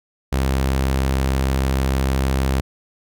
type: tone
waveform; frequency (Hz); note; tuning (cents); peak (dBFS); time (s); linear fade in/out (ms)
sawtooth; 66.5; C2; +29; -13; 0.32-2.61; 10
effects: none